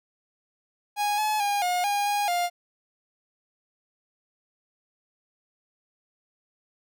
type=tone with pitch steps; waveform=45% pulse; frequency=826 / 854 / 813 / 717 / 814 / 820 / 703 Hz; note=G#5 / G#5 / G#5 / F5 / G#5 / G#5 / F5; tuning=-10 / +48 / -37 / +45 / -35 / -22 / +11 cents; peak=-23 dBFS; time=0.96-2.5 s; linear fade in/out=50 ms; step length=220 ms; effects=none